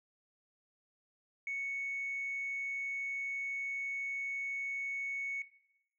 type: tone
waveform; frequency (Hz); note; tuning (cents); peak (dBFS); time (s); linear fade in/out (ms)
sine; 2217; C#7; 0; -34; 1.47-5.42; 2
effects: noise-tail reverb RT60 0.8 s tail -17 dB re dry + tanh soft clip ceiling -31 dBFS